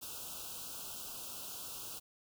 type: band-stop noise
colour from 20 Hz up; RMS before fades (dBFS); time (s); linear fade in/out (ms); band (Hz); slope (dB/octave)
white; -45; 0.01-2; 20; 1500 to 2600; 96
effects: none